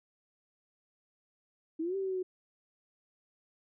sine exponential two-way sweep, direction up then down, 311.1 to 392 to 365.4 Hz, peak -31 dBFS, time 1.79-2.23 s, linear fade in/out 10 ms, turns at 1.96 s, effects none

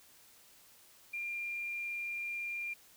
sine tone, 2394 Hz, D7, 33 cents sharp, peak -36 dBFS, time 1.13-2.74 s, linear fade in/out 10 ms, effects white hiss -61 dBFS RMS until 2.96 s

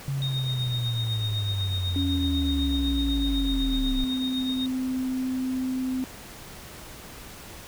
sine linear sweep, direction down, 139.6 to 30.8 Hz, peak -25 dBFS, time 0.08-4.04 s, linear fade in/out 0 ms
sine tone with tremolo, 3711 Hz, A#7, 9 cents flat, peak -28 dBFS, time 0.22-4.66 s, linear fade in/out 0 ms, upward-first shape triangle, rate 8 Hz, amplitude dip 70%
sine tone with pitch glide, 278.3 to 258.2 Hz, C#4 to C4, +7 to -23 cents, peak -25 dBFS, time 1.96-6.04 s, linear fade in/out 0 ms, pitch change -130 cents, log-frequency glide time 3.28-4.06 s
effects pink hiss -43 dBFS RMS until 7.67 s

